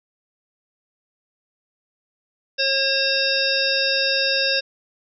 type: harmonic tone with a mistuned harmonic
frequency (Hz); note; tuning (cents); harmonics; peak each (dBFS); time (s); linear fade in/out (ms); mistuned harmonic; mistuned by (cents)
541; C#5; -42; 1 / 3 / 5 / 7 / 9 / 10; -25 / -25 / -25 / -25 / -25 / -25; 2.58-4.61; 20; 7; -24
effects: none